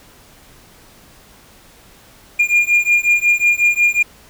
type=beating tone pair; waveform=triangle; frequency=2412 / 2417.5 Hz; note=D7 / D7; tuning=+46 / +50 cents; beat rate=5.5 Hz; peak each=-13 dBFS; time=2.39-4.03 s; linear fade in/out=10 ms; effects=pink hiss -46 dBFS RMS until 4.29 s